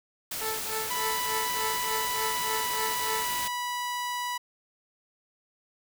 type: noise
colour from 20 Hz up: white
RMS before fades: -34 dBFS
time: 0.31-3.48 s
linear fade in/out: 5 ms
type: tone with tremolo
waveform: 15% pulse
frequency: 440 Hz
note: A4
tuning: in tune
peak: -23 dBFS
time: 0.41-3.27 s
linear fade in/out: 5 ms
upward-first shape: triangle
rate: 3.4 Hz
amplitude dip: 100%
type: tone with pitch glide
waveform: sawtooth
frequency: 987.8 to 980.4 Hz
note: B5 to B5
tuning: 0 to -13 cents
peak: -26 dBFS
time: 0.9-4.38 s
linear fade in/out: 10 ms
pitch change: -13 cents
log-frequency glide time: 2.21-3.6 s
effects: none